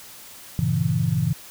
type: chord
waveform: sine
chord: G diminished seventh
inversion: none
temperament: equal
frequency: 98 / 116.54 / 138.59 / 164.81 Hz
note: G2 / Bb2 / Db3 / Fb3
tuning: 0 / 0 / 0 / 0 cents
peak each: -28 / -25 / -24 / -23 dBFS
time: 0.59-1.33 s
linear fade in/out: 0 ms
effects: white hiss -43 dBFS RMS until 1.5 s